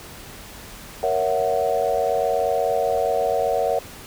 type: chord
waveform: sine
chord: F# dominant seventh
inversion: first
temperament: equal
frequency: 466.2 / 554.4 / 659.3 / 740 Hz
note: A#4 / C#5 / E5 / F#5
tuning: 0 / 0 / 0 / 0 cents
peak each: -24 dBFS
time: 1.03-3.79 s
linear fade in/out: 2 ms
effects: pink hiss -40 dBFS RMS until 4.06 s